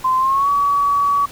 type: tone with pitch glide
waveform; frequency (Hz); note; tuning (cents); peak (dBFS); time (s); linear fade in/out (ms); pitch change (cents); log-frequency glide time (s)
sine; 1035 to 1135.2; C6 to C#6; -19 to +41; -13; 0.04-1.26; 10; +160; 0.17-0.49
effects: pink hiss -39 dBFS RMS until 1.31 s